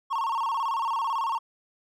triangle tone with vibrato, 1000 Hz, B5, 21 cents sharp, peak -23 dBFS, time 0.1-1.39 s, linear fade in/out 20 ms, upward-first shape square, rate 18 Hz, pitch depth 150 cents each way, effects none

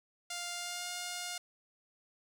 5% pulse tone with pitch glide, 701 to 710.4 Hz, F5 to F5, +6 to +29 cents, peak -26 dBFS, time 0.3-1.38 s, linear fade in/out 5 ms, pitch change +23 cents, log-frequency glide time 0.54-0.9 s, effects none

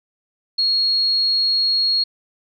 sine tone, 4300 Hz, C8, 47 cents sharp, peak -15 dBFS, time 0.58-2.04 s, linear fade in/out 10 ms, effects none

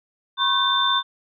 sine tone cluster, 985 / 1082 / 1532 / 3565 Hz, B5 / C#6 / G6 / A7, -5 / -42 / -40 / +22 cents, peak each -27 / -22 / -27 / -20 dBFS, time 0.37-1.03 s, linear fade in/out 50 ms, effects none

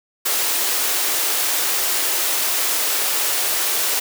white high-pass noise, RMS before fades -20 dBFS, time 0.25-4 s, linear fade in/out 10 ms, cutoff 320 Hz, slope 24 dB/octave, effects none

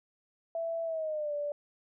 sine tone with pitch glide, 663 to 583.9 Hz, E5 to D5, +10 to -10 cents, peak -31 dBFS, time 0.55-1.52 s, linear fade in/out 2 ms, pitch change -220 cents, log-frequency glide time 0.84-1.34 s, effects none

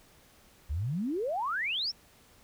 sine exponential sweep, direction up, 65 to 5660 Hz, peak -29 dBFS, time 0.69-1.92 s, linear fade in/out 20 ms, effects pink hiss -60 dBFS RMS until 2.43 s

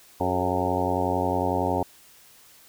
harmonic tone with a mistuned harmonic, 91 Hz, F#2, 28 cents flat, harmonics 1 / 2 / 3 / 4 / 5 / 6 / 7 / 8 / 9 / 10, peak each -31 / -34 / -30 / -32 / -32 / -31 / -33 / -30 / -31 / -31 dBFS, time 0.2-1.83 s, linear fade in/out 5 ms, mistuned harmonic 5, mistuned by -61 cents, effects white hiss -53 dBFS RMS until 2.68 s

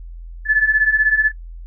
sine beating tone pair, 1721 / 1737 Hz, A6 / A6, -39 / -23 cents, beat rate 16 Hz, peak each -16 / -14 dBFS, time 0.45-1.32 s, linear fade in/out 50 ms, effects noise-tail reverb RT60 0.1 s tail -19 dB re dry + added 42 Hz sine -31 dBFS peak until 1.66 s

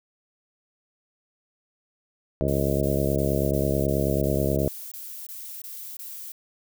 harmonic tone, 69.3 Hz, C#2, in tune, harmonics 1 / 2 / 3 / 4 / 5 / 6 / 7 / 8 / 9, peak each -29 / -27 / -30 / -32 / -30 / -31 / -32 / -32 / -29 dBFS, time 2.41-4.68 s, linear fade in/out 0 ms
violet noise bursts, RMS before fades -38 dBFS, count 11, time 2.48-6.32 s, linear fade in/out 2 ms, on 330 ms, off 21 ms
effects none

